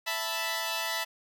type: chord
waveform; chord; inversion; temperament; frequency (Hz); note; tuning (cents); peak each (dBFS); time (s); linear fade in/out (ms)
10% pulse; E suspended fourth; none; equal; 659.3 / 880 / 987.8; E5 / A5 / B5; 0 / 0 / 0; -26; 0.06-1.05; 20
effects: none